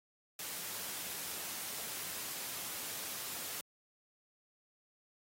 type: noise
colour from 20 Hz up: white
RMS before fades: -42 dBFS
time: 0.39-3.61 s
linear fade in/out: 2 ms
effects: high-pass 100 Hz 12 dB/octave + AAC 48 kbps